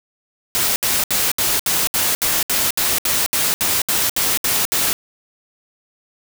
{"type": "noise bursts", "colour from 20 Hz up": "white", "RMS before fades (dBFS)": -18, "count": 16, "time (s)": [0.55, 4.93], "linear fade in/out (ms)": 0, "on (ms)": 210, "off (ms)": 68, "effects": []}